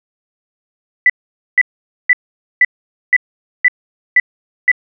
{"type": "tone bursts", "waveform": "sine", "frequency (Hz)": 1985, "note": "B6", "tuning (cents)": 8, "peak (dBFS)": -5, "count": 8, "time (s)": [1.06, 4.716], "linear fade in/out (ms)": 2, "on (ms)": 37, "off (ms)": 480, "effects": []}